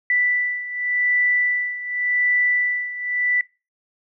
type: beating tone pair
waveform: sine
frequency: 1975.5 / 1976.38 Hz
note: B6 / B6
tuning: 0 / +1 cents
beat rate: 0.88 Hz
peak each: -20 / -24 dBFS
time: 0.1-3.41 s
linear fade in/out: 2 ms
effects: noise-tail reverb RT60 0.3 s tail -22 dB re dry